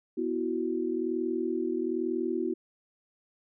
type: chord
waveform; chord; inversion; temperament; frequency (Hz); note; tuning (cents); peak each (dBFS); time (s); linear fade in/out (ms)
sine; B suspended fourth; none; just; 246.9 / 329.3 / 370.4; B3 / E4 / F#4; 0 / -2 / +2; -34 / -31 / -31; 0.17-2.54; 10
effects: none